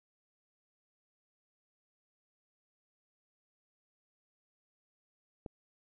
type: click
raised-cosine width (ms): 2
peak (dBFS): -28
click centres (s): 5.462
effects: none